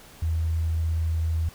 sine tone, 81.2 Hz, E2, 26 cents flat, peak -22 dBFS, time 0.22-1.49 s, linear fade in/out 5 ms, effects pink hiss -49 dBFS RMS until 1.54 s

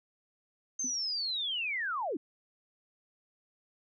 sine linear sweep, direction down, 6370 to 250 Hz, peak -31 dBFS, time 0.79-2.17 s, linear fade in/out 5 ms
sine tone with exponential decay, 253.8 Hz, B3, 47 cents sharp, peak -35 dBFS, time 0.84-0.96 s, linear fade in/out 5 ms, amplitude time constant 24 ms
effects none

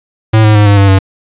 square tone with pitch steps, 110 / 107.12 / 104.31 / 101.57 / 98.91 / 96.32 Hz, A2 / A2 / G#2 / G#2 / G2 / G2, 0 / -46 / +8 / -38 / +16 / -30 cents, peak -4 dBFS, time 0.33-0.99 s, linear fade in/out 10 ms, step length 110 ms, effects resampled to 8000 Hz + 7-bit

